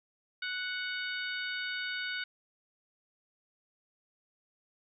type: harmonic tone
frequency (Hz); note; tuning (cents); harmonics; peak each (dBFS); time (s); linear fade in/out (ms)
740; F#5; 0; 2 / 3 / 4 / 5 / 6; -36 / -41 / -43 / -43 / -46; 0.42-2.24; 5
effects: none